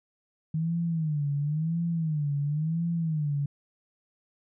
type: tone with vibrato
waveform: sine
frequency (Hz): 155.56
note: D#3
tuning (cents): 0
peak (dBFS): -25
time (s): 0.54-3.46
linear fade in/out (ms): 5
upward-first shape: sine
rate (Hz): 0.96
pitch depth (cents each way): 150
effects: none